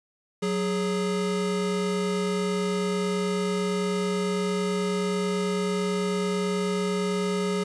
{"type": "tone pair together", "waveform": "square", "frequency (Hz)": [185, 415.3], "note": ["F#3", "G#4"], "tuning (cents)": [0, 0], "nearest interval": "octave + major second", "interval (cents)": 1400, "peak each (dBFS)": -28, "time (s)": [0.42, 7.64], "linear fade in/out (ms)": 10, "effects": ["resampled to 22050 Hz", "8-bit"]}